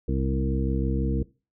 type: harmonic tone with a mistuned harmonic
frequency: 66 Hz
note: C2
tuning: 16 cents sharp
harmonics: 1 / 2 / 3 / 4 / 5 / 7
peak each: -26 / -29 / -31 / -32 / -33 / -34 dBFS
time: 0.08-1.23 s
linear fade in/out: 5 ms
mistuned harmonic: 1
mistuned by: -40 cents
effects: noise-tail reverb RT60 0.3 s tail -20 dB re dry